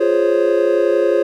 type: chord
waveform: triangle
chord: Db major seventh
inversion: first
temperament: equal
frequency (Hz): 349.2 / 415.3 / 523.3 / 554.4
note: F4 / Ab4 / C5 / Db5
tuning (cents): 0 / 0 / 0 / 0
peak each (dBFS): -16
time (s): 0-1.23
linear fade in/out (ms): 10
effects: none